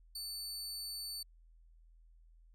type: tone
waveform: sawtooth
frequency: 4500 Hz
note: C#8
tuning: 25 cents sharp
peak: -38 dBFS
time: 0.15-1.23 s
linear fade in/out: 5 ms
effects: added 41 Hz sine -59 dBFS peak until 2.54 s